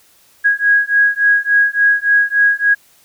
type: beating tone pair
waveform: sine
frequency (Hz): 1649 / 1652.5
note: G#6 / G#6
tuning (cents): -13 / -9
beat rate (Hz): 3.5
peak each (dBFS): -13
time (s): 0.44-2.75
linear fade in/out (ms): 20
effects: white hiss -51 dBFS RMS until 3.04 s